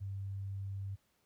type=tone; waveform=sine; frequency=98 Hz; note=G2; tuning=in tune; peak=-37 dBFS; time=0-0.96 s; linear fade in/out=20 ms; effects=pink hiss -75 dBFS RMS until 1.25 s + high-pass 60 Hz 12 dB/octave